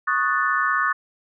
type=chord; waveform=sine; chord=D# half-diminished seventh; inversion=third; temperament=equal; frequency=1108.7 / 1244.5 / 1480 / 1760 Hz; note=C#6 / D#6 / F#6 / A6; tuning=0 / 0 / 0 / 0 cents; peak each=-24 dBFS; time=0.07-0.93 s; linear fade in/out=10 ms; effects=none